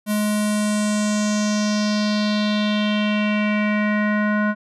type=tone with low-pass filter sweep; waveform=square; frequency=210 Hz; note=G#3; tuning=19 cents sharp; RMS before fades=-20 dBFS; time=0.06-4.55 s; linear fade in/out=50 ms; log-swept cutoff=12000 to 1500 Hz; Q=3.5; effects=none